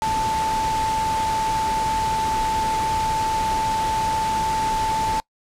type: tone in noise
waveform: sine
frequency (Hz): 880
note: A5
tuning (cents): 0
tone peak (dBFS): -20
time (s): 0.02-5.2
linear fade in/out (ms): 0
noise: pink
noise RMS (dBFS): -29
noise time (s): 0.02-5.2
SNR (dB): +6
effects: noise-tail reverb RT60 0.1 s tail -24 dB re dry + low-pass 9000 Hz 12 dB/octave